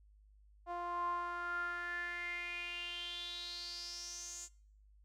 sawtooth tone with band-pass filter sweep, 349.2 Hz, F4, in tune, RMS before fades -42 dBFS, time 0.66-4.49 s, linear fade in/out 50 ms, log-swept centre 830 to 7200 Hz, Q 7.5, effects noise-tail reverb RT60 0.6 s tail -23 dB re dry + added 51 Hz sine -61 dBFS peak until 5.04 s

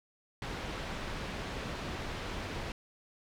pink low-pass noise, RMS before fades -39 dBFS, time 0.42-2.72 s, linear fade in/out 2 ms, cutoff 3800 Hz, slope 12 dB/octave, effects none

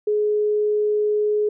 sine tone, 420.7 Hz, G#4, 22 cents sharp, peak -17 dBFS, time 0.07-1.49 s, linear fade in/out 5 ms, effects none

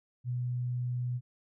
sine tone, 123.47 Hz, B2, in tune, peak -30 dBFS, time 0.24-1.21 s, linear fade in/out 50 ms, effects none

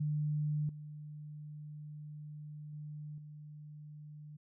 sine tone with level steps, 150 Hz, D3, 37 cents sharp, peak -31 / -44 / -42 / -47 dBFS, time 0-4.37 s, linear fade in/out 10 ms, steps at 0.69 / 2.73 / 3.18 s, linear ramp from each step 2 ms, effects none

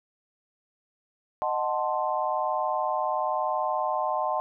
sine chord, D# diminished seventh, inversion none, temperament equal with one note detuned, 619 / 740 / 880 / 1046.5 Hz, D#5 / F#5 / A5 / C6, -9 / 0 / 0 / 0 cents, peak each -30 dBFS, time 1.42-4.4 s, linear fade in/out 0 ms, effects none

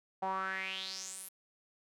sawtooth tone with band-pass filter sweep, 190 Hz, F#3, 46 cents sharp, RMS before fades -39 dBFS, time 0.22-1.29 s, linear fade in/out 10 ms, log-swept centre 780 to 12000 Hz, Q 5.5, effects none

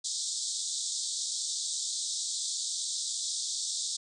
white band-pass noise, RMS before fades -34 dBFS, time 0.04-3.97 s, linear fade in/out 10 ms, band 3500 to 8600 Hz, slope 96 dB/octave, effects none

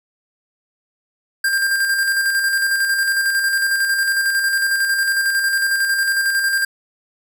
square tone with tremolo, 1593 Hz, G6, 27 cents sharp, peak -15 dBFS, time 1.44-6.65 s, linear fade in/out 5 ms, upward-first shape square, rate 11 Hz, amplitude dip 35%, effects none

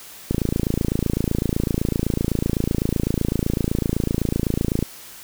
click train, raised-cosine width 3 ms, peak -7 dBFS, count 127, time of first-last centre 0.31-4.826 s, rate 27.9 Hz, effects white hiss -41 dBFS RMS until 5.23 s

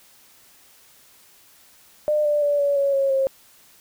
sine tone with pitch steps, 602 / 590.6 / 579.5 / 568.5 / 557.8 / 547.3 / 536.9 Hz, D5 / D5 / D5 / C#5 / C#5 / C#5 / C5, +43 / +10 / -23 / +44 / +11 / -22 / +45 cents, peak -17 dBFS, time 2.08-3.27 s, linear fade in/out 0 ms, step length 170 ms, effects white hiss -53 dBFS RMS until 3.8 s

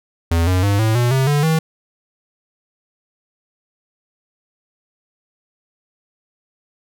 square tone with pitch steps, 83.7 / 91.8 / 100.69 / 110.44 / 121.14 / 132.87 / 145.73 / 159.84 Hz, E2 / F#2 / G2 / A2 / B2 / C3 / D3 / D#3, +27 / -13 / +47 / +7 / -33 / +27 / -13 / +47 cents, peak -14 dBFS, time 0.31-1.59 s, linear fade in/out 5 ms, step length 160 ms, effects none

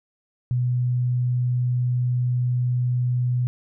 sine tone, 123.9 Hz, B2, 6 cents sharp, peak -19 dBFS, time 0.51-3.47 s, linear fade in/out 0 ms, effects none

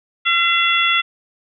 harmonic tone, 681 Hz, F5, 44 cents flat, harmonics 2 / 3 / 4 / 5, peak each -19 / -19 / -19 / -19 dBFS, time 0.25-1.02 s, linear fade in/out 20 ms, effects none

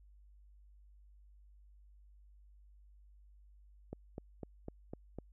click train, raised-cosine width 2 ms, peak -29 dBFS, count 6, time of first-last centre 3.93-5.186 s, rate 3.98 Hz, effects added 50 Hz sine -58 dBFS peak until 5.32 s

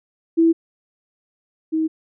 sine tone pair in turn, 329.6 / 317.7 Hz, E4 / D#4, 0 / +36 cents, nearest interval minor second, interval 64 cents, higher first, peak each -11 / -17 dBFS, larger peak first, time 0.37-0.53 / 1.72-1.88 s, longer neither, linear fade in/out 20 ms, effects none

